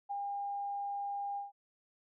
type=tone with ADSR envelope; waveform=sine; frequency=805 Hz; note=G5; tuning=46 cents sharp; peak=-33 dBFS; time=0.09-1.52 s; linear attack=24 ms; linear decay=3 ms; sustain=-2 dB; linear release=150 ms; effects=none